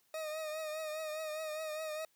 40% pulse tone with vibrato, 622.3 Hz, D#5, in tune, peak -37 dBFS, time 0.14-2.05 s, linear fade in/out 2 ms, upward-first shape triangle, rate 4.9 Hz, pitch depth 50 cents each way, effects white hiss -73 dBFS RMS until 2.15 s + high-pass 80 Hz 12 dB/octave

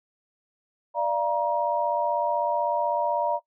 sine tone cluster, 591 / 687 / 947 Hz, D5 / F5 / A#5, +11 / -29 / +27 cents, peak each -27 / -29 / -24 dBFS, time 0.94-3.4 s, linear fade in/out 50 ms, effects noise-tail reverb RT60 0.1 s tail -19 dB re dry

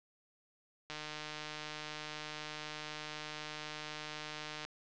click train, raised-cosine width 0.2 ms, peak -25 dBFS, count 571, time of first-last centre 0.9-4.65 s, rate 152 Hz, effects low-pass 6000 Hz 12 dB/octave

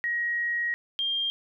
sine tone pair in turn, 1893 / 3201 Hz, A#6 / G7, +26 / +36 cents, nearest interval major sixth, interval 910 cents, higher second, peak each -25 dBFS, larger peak neither, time 0.04-0.74 / 0.99-1.3 s, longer first, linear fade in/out 0 ms, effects none

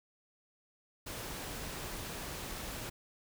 pink noise, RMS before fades -42 dBFS, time 1.06-2.9 s, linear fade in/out 10 ms, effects none

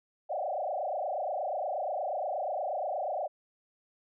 sine tone with frequency modulation, 671 Hz, E5, 31 cents sharp, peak -30 dBFS, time 0.29-3.28 s, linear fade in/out 20 ms, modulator 28.4 Hz, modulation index 3.7, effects none

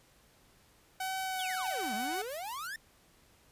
sawtooth tone with vibrato, 753 Hz, F#5, 30 cents sharp, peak -30 dBFS, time 1-2.22 s, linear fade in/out 5 ms, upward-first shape sine, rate 1.5 Hz, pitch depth 17 cents each way
violet noise with tremolo, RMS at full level -45 dBFS, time 1.01-2.67 s, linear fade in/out 0 ms, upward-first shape sine, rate 6.2 Hz, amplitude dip 60%
45% pulse exponential two-way sweep, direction down then up, 3662 to 201.3 to 1836 Hz, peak -38 dBFS, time 1.39-2.76 s, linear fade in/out 2 ms, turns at 1.94 s
effects pink hiss -64 dBFS RMS until 3.51 s + resampled to 32000 Hz

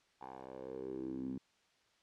10% pulse tone with band-pass filter sweep, 65.41 Hz, C2, in tune, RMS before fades -44 dBFS, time 0.21-1.38 s, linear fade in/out 5 ms, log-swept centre 830 to 230 Hz, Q 5, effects white hiss -72 dBFS RMS until 2.02 s + low-pass 5000 Hz 12 dB/octave

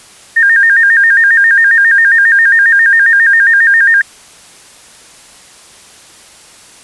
sine tone with vibrato, 1713 Hz, A6, 47 cents flat, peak -4 dBFS, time 0.36-4.02 s, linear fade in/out 10 ms, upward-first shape square, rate 7.4 Hz, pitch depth 110 cents each way, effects white hiss -38 dBFS RMS until 6.83 s + resampled to 24000 Hz

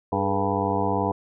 harmonic tone with a mistuned harmonic, 98 Hz, G2, in tune, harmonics 1 / 2 / 3 / 4 / 5 / 7 / 8 / 9 / 10, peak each -30 / -30 / -30 / -30 / -30 / -30 / -30 / -30 / -30 dBFS, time 0.12-1.12 s, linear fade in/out 5 ms, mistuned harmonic 4, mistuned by +98 cents, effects none

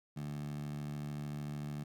15% pulse tone with high-pass filter, 73.42 Hz, D2, in tune, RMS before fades -41 dBFS, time 0.16-1.84 s, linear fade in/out 10 ms, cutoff 160 Hz, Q 3.9, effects none

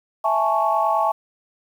sine chord, A major seventh, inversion second, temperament equal, 659.3 / 830.6 / 880 / 1108.7 Hz, E5 / G#5 / A5 / C#6, 0 / 0 / 0 / 0 cents, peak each -22 dBFS, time 0.24-1.12 s, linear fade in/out 10 ms, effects tanh soft clip ceiling -6 dBFS + 8-bit

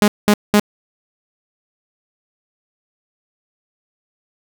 sawtooth tone bursts, 207.7 Hz, G#3, in tune, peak -5 dBFS, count 3, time 0.02-0.597 s, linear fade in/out 0 ms, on 59 ms, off 200 ms, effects none

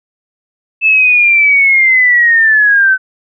sine linear sweep, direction down, 2632 to 1513 Hz, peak -5 dBFS, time 0.81-2.98 s, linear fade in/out 50 ms, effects none

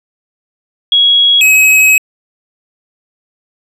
sine / square tone pair in turn, 3322 / 2552 Hz, G#7 / D#7, 0 / +43 cents, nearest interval perfect fourth, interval 457 cents, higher first, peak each -5 dBFS, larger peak neither, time 0.92-1.41 / 1.41-1.98 s, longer second, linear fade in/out 2 ms, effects resampled to 32000 Hz

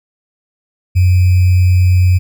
sine tone with sample-and-hold, 90.9 Hz, F#2, 30 cents flat, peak -6 dBFS, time 0.95-2.19 s, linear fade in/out 20 ms, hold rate 2450 Hz, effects none

